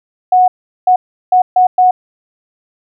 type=tone bursts at uneven times; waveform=sine; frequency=734 Hz; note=F#5; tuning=14 cents flat; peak=-5 dBFS; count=5; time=0.32-0.48 / 0.87-0.96 / 1.32-1.42 / 1.56-1.67 / 1.78-1.91 s; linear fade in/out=5 ms; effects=none